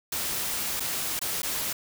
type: noise with dropouts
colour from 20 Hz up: white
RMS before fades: -30 dBFS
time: 0.12-1.73 s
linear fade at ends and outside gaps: 5 ms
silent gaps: 0.798-0.803 / 1.193-1.214 / 1.42-1.43 s
effects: none

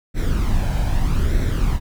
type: noise with flanger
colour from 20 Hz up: brown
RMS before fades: -18 dBFS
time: 0.14-1.8 s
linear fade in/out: 50 ms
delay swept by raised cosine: 0.51 to 1.31 ms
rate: 0.8 Hz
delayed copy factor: +0.55
effects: none

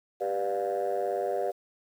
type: chord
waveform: sine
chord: G dominant seventh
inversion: none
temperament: just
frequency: 392 / 490 / 588 / 705.6 Hz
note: G4 / B4 / D5 / F5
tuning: 0 / -14 / +2 / +18 cents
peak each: -31 dBFS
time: 0.2-1.52 s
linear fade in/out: 20 ms
effects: tanh soft clip ceiling -21 dBFS + 9-bit

